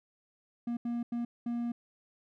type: tone bursts at uneven times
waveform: triangle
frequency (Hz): 237.2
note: A#3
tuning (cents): +30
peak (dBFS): -29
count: 4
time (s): 0.67-0.77 / 0.85-1.03 / 1.12-1.25 / 1.46-1.72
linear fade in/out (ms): 5
effects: none